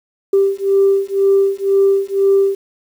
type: beating tone pair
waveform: sine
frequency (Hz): 392 / 394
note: G4 / G4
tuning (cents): 0 / +9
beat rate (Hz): 2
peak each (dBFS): -13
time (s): 0.33-2.55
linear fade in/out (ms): 5
effects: tanh soft clip ceiling -4 dBFS + 7-bit